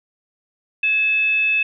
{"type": "tone with frequency modulation", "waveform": "sine", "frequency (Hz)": 2600, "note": "E7", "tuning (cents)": -24, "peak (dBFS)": -15, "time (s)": [0.83, 1.63], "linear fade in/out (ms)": 5, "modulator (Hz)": 930, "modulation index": 0.22, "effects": []}